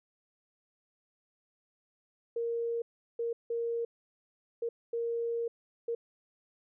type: tone bursts at uneven times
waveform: sine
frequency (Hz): 466.2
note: A#4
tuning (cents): 0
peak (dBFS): -30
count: 6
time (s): 2.36-2.82 / 3.19-3.33 / 3.5-3.85 / 4.62-4.69 / 4.93-5.48 / 5.88-5.95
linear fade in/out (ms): 5
effects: none